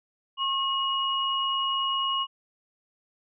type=tone pair together; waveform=sine; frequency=1084 / 2894 Hz; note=C#6 / F#7; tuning=-39 / -39 cents; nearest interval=octave + perfect fourth; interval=1700 cents; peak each=-27 dBFS; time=0.37-2.27 s; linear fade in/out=50 ms; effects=none